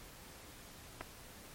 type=clicks; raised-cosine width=0.5 ms; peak=-27 dBFS; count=2; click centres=1.009 / 1.012 s; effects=pink hiss -54 dBFS RMS until 1.54 s + MP3 64 kbps